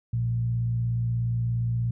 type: tone with frequency modulation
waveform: sine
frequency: 117.6 Hz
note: A#2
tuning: 16 cents sharp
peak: -23 dBFS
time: 0.13-1.91 s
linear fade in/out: 5 ms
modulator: 56.9 Hz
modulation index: 0.35
effects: none